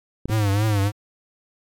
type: clicks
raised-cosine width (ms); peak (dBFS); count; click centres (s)
3; -14; 2; 0.256 / 0.298
type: tone with vibrato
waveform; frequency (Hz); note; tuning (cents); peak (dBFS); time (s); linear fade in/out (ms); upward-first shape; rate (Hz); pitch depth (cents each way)
square; 103.83; G#2; 0; -18; 0.28-0.92; 50; triangle; 3.3; 120
effects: MP3 96 kbps